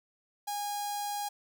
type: tone with notch filter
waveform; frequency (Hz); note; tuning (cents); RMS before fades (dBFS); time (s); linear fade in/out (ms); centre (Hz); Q
sawtooth; 820; G#5; -22; -35; 0.47-1.29; 10; 2000; 0.54
effects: none